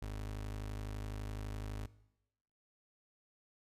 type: tone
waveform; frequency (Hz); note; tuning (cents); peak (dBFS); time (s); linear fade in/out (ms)
30% pulse; 51.91; G#1; 0; -37; 0.02-1.86; 5
effects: noise-tail reverb RT60 0.9 s tail -19 dB re dry + resampled to 32000 Hz